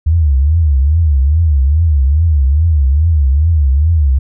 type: tone with vibrato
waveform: sine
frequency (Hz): 74.5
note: D2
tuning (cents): +25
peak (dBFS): -7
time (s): 0.06-4.19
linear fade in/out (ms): 10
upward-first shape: triangle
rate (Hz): 2.4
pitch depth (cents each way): 250
effects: none